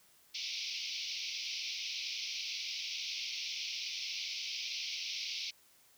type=band-pass noise; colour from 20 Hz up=white; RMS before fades=-40 dBFS; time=0.34-5.51 s; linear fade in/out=10 ms; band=2200 to 5800 Hz; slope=96 dB/octave; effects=white hiss -65 dBFS RMS until 5.97 s